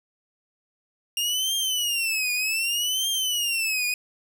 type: tone with vibrato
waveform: sawtooth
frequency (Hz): 2800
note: F7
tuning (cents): +4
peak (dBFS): -20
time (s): 1.17-3.94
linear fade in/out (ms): 2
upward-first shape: triangle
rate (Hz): 0.65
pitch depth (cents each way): 240
effects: none